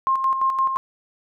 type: tone with tremolo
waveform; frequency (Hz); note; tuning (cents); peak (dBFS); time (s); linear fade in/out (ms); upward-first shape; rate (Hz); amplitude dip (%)
sine; 1063; C6; +27; -16; 0.07-0.77; 0; square; 5.8; 50
effects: none